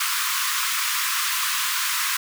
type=high-pass noise; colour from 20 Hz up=pink; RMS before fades=-24 dBFS; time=0-2.17 s; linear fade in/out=5 ms; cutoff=1000 Hz; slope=96 dB/octave; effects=none